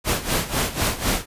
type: noise with tremolo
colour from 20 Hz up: pink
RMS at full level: -20 dBFS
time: 0.04-1.26 s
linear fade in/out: 50 ms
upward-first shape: sine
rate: 4 Hz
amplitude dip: 80%
effects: resampled to 32000 Hz